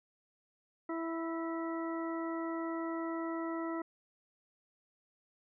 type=harmonic tone with a mistuned harmonic; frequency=329.6 Hz; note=E4; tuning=in tune; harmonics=1 / 2 / 3 / 4 / 6; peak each=-36 / -43 / -45 / -44 / -49 dBFS; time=0.89-3.82 s; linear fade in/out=5 ms; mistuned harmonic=6; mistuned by=-27 cents; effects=none